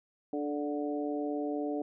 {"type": "harmonic tone with a mistuned harmonic", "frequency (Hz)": 146.83, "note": "D3", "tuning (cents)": 0, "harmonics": [2, 3, 4, 5], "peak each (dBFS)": [-33, -37, -39, -41], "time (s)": [0.33, 1.82], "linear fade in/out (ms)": 2, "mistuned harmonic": 3, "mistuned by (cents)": -16, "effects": []}